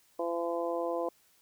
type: harmonic tone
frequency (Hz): 170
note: F3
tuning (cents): -46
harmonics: 2 / 3 / 4 / 5 / 6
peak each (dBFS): -36 / -33 / -36 / -43 / -40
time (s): 0.19-1.09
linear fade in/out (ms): 5
effects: white hiss -66 dBFS RMS until 1.41 s